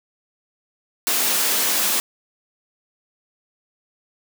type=high-pass noise; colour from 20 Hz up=white; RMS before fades=-20 dBFS; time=1.07-2 s; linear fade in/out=0 ms; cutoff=180 Hz; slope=96 dB/octave; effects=none